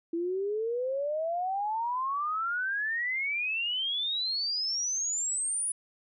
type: exponential sweep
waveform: sine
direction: up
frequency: 329.6 to 9956 Hz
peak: -28 dBFS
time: 0.13-5.72 s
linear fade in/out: 5 ms
effects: none